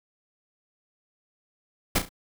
pink noise with echo, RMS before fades -20 dBFS, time 1.95-1.99 s, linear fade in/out 10 ms, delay 34 ms, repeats 3, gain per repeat -9 dB, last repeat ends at 2.092 s, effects none

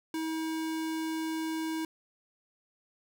square tone, 320 Hz, D#4, 49 cents sharp, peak -32 dBFS, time 0.14-1.85 s, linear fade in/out 2 ms, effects none

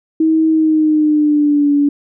sine tone with pitch glide, 318.8 to 287.3 Hz, D#4 to D4, +42 to -38 cents, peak -9 dBFS, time 0.2-1.89 s, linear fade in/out 5 ms, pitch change -180 cents, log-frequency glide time 0.49-1.72 s, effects none

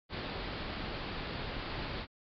pink low-pass noise, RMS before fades -39 dBFS, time 0.09-2.07 s, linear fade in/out 50 ms, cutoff 4800 Hz, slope 96 dB/octave, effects MP3 64 kbps

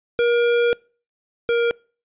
square tone pair in turn, 474.9 / 470 Hz, A#4 / A#4, +32 / +14 cents, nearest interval unison, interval 18 cents, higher first, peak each -16 / -17 dBFS, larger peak first, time 0.19-0.73 / 1.49-1.71 s, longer first, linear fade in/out 0 ms, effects noise-tail reverb RT60 0.4 s tail -26 dB re dry + resampled to 8000 Hz

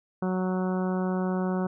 harmonic tone, 185 Hz, F#3, in tune, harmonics 1 / 2 / 3 / 4 / 5 / 6 / 7 / 8, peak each -26 / -32 / -36 / -38 / -40 / -42 / -43 / -44 dBFS, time 0.22-1.67 s, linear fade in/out 5 ms, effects none

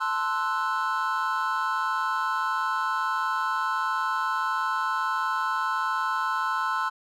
triangle chord, F# half-diminished seventh, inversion first, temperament equal, 880 / 1046.5 / 1318.5 / 1480 Hz, A5 / C6 / E6 / F#6, 0 / 0 / 0 / 0 cents, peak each -30 / -26 / -27 / -29 dBFS, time 0-6.9 s, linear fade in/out 20 ms, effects tanh soft clip ceiling -14 dBFS

